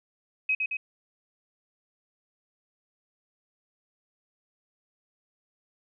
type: tone with echo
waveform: sine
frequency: 2536 Hz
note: D#7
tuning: 32 cents sharp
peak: -22 dBFS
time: 0.49-0.55 s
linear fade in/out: 5 ms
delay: 110 ms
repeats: 2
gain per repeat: -3 dB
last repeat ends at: 0.77 s
effects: none

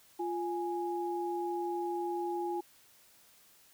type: tone pair together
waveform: sine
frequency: 348.5 / 830.6 Hz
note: F4 / G#5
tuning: -4 / 0 cents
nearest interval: octave + minor third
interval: 1504 cents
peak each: -34 / -36 dBFS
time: 0.19-2.61 s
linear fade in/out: 10 ms
effects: white hiss -62 dBFS RMS until 3.73 s

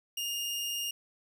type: tone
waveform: sawtooth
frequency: 2832 Hz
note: F7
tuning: 23 cents sharp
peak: -29 dBFS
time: 0.17-0.91 s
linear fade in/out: 5 ms
effects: none

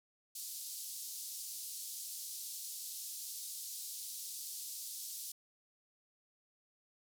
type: band-pass noise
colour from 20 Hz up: white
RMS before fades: -45 dBFS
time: 0.35-5.32 s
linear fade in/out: 5 ms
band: 4200 to 14000 Hz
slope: 24 dB/octave
effects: none

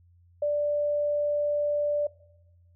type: tone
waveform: sine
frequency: 587.3 Hz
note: D5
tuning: in tune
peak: -23 dBFS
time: 0.42-2.07 s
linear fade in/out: 5 ms
effects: noise-tail reverb RT60 1.0 s tail -21 dB re dry + added 87 Hz sine -56 dBFS peak until 2.75 s

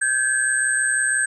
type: tone cluster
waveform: sine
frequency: 1572 / 1698 / 8250 Hz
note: G6 / G#6 / C9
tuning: +4 / +38 / -25 cents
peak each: -21 / -24 / -22 dBFS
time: 0.01-1.26 s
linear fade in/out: 10 ms
effects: none

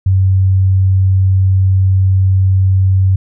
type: tone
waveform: sine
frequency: 95 Hz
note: F#2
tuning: 46 cents sharp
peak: -7 dBFS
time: 0.06-3.16 s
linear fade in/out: 5 ms
effects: none

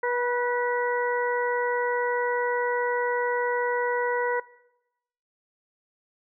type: harmonic tone with a mistuned harmonic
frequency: 486.2 Hz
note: B4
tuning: 27 cents flat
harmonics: 1 / 2 / 3 / 4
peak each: -26 / -29 / -32 / -32 dBFS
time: 0.03-4.4 s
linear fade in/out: 5 ms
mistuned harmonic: 3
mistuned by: +28 cents
effects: noise-tail reverb RT60 0.9 s tail -21 dB re dry

